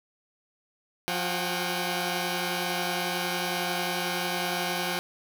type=tone cluster; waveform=10% pulse; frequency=176.8 / 364.6 / 706 / 755 / 808 Hz; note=F3 / F#4 / F5 / F#5 / G#5; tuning=+22 / -25 / +19 / +35 / -48 cents; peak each=-23 / -30 / -31 / -25 / -26 dBFS; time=1.08-4.99 s; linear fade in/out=0 ms; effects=none